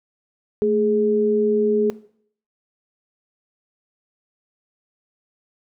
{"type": "tone pair together", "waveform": "sine", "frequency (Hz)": [220, 418.6], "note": ["A3", "G#4"], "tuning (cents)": [0, 14], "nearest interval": "major seventh", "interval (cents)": 1114, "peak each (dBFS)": [-23, -16], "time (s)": [0.62, 1.9], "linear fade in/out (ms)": 0, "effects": ["noise-tail reverb RT60 0.6 s tail -19 dB re dry"]}